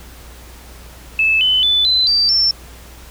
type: tone with pitch steps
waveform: sine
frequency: 2617 / 3024 / 3493 / 4036 / 4663 / 5387 Hz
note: E7 / F#7 / A7 / B7 / D8 / E8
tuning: -13 / +37 / -13 / +37 / -13 / +37 cents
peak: -11 dBFS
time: 1.19-2.51 s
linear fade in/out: 2 ms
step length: 220 ms
effects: added 60 Hz sine -38 dBFS peak until 3.1 s + pink hiss -41 dBFS RMS until 3.1 s